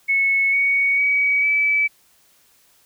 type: tone with pitch steps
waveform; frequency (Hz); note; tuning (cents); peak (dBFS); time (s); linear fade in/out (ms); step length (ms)
sine; 2200 / 2233 / 2267 / 2301; C#7 / C#7 / C#7 / D7; -14 / +12 / +38 / -36; -15; 0.08-1.88; 20; 450
effects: white hiss -57 dBFS RMS until 2.85 s